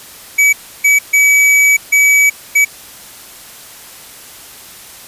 square tone bursts at uneven times, 2282 Hz, C#7, 50 cents sharp, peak -7 dBFS, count 5, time 0.38-0.53 / 0.84-0.99 / 1.13-1.77 / 1.92-2.3 / 2.55-2.65 s, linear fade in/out 10 ms, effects white hiss -35 dBFS RMS until 5.07 s + resampled to 32000 Hz

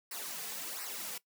white noise with flanger, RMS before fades -41 dBFS, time 0.11-1.18 s, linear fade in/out 5 ms, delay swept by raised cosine 0.29 to 3.29 ms, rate 1.4 Hz, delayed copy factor -0.7, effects noise-tail reverb RT60 0.1 s tail -19 dB re dry + high-pass 200 Hz 12 dB/octave

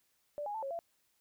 sine tone with pitch steps, 587 / 825 / 883 / 547 / 677 Hz, D5 / G#5 / A5 / C#5 / E5, -1 / -12 / +6 / -23 / +46 cents, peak -36 dBFS, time 0.38-0.79 s, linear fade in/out 0 ms, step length 82 ms, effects white hiss -75 dBFS RMS until 1.2 s

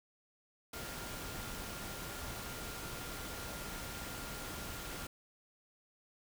sine tone in noise, 1400 Hz, F6, 4 cents sharp, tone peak -52 dBFS, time 0.73-5.07 s, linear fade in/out 5 ms, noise pink, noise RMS -44 dBFS, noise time 0.73-5.07 s, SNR -11 dB, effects none

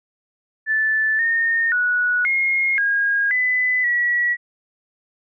sine tone with pitch steps, 1753 / 1834 / 1467 / 2147 / 1631 / 2004 / 1930 Hz, A6 / A#6 / F#6 / C7 / G#6 / B6 / B6, -7 / -29 / -15 / +44 / -32 / +25 / -40 cents, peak -16 dBFS, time 0.66-4.37 s, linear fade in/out 50 ms, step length 530 ms, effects none

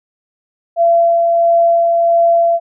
sine tone with tremolo, 678 Hz, E5, 49 cents sharp, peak -7 dBFS, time 0.76-2.6 s, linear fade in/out 50 ms, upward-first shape sine, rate 1.5 Hz, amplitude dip 25%, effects none

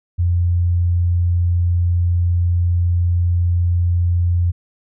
sine tone, 87.31 Hz, F2, in tune, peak -13 dBFS, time 0.18-4.52 s, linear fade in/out 20 ms, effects none

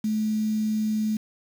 sine tone with quantisation, 215.8 Hz, A3, 33 cents flat, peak -22 dBFS, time 0.04-1.17 s, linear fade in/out 5 ms, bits 7, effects none

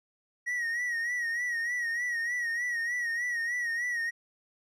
triangle tone with vibrato, 1901 Hz, A#6, 33 cents sharp, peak -27 dBFS, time 0.46-4.11 s, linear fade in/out 20 ms, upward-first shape sine, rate 3.3 Hz, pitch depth 64 cents each way, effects resampled to 32000 Hz

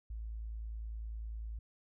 sine tone, 55 Hz, A1, in tune, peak -39 dBFS, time 0.1-1.59 s, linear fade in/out 5 ms, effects none

